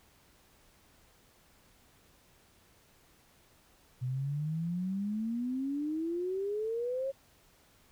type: exponential sweep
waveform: sine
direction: up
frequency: 123.47 to 550 Hz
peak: -31 dBFS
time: 4.01-7.12 s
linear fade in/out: 20 ms
effects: pink hiss -64 dBFS RMS until 7.91 s